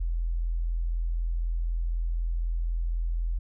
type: tone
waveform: sine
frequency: 42 Hz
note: E1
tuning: 33 cents sharp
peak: -25 dBFS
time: 0-3.39 s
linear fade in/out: 10 ms
effects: none